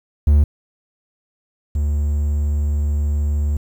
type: tone pair in turn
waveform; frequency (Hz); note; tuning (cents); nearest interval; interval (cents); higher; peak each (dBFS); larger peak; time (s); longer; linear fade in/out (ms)
triangle; 73.42 / 73.42; D2 / D2; 0 / 0; unison; 0; neither; -7 / -14; first; 0.27-0.44 / 1.75-3.57; second; 5
effects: 8-bit